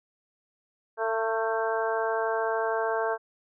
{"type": "harmonic tone with a mistuned harmonic", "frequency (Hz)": 223.9, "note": "A3", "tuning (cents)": 30, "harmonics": [2, 3, 4, 5, 6, 7], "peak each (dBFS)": [-29, -30, -32, -35, -38, -34], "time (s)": [0.97, 3.18], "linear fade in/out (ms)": 50, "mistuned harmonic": 5, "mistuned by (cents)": -25, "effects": []}